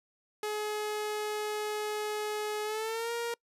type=tone with pitch glide; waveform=sawtooth; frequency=423 to 469.3 Hz; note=G#4 to A#4; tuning=+32 to +12 cents; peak=-28 dBFS; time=0.43-3.34 s; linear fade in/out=2 ms; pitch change=+180 cents; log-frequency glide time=2.64-3.12 s; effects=noise-tail reverb RT60 0.1 s tail -26 dB re dry + resampled to 32000 Hz